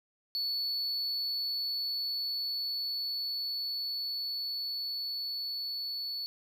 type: tone with level ramp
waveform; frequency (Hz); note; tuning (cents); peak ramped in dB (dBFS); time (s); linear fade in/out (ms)
triangle; 4435; C#8; 0; -29 to -33; 0.35-6.26; 0
effects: none